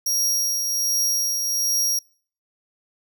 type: tone with tremolo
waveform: sawtooth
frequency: 5640 Hz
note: F8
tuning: 16 cents sharp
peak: -16 dBFS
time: 0.06-1.99 s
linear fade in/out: 5 ms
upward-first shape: triangle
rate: 1.3 Hz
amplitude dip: 40%
effects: noise-tail reverb RT60 0.5 s tail -25 dB re dry